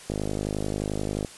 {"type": "click train", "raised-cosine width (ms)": 2, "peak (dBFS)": -15, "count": 60, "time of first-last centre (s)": [0.1, 1.248], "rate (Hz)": 51.4, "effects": ["white hiss -45 dBFS RMS until 1.37 s", "resampled to 24000 Hz"]}